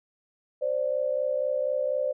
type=tone pair together; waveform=sine; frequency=523.2 / 587.3 Hz; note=C5 / D5; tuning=0 / 0 cents; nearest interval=major second; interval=200 cents; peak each=-27 dBFS; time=0.61-2.13 s; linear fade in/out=20 ms; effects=none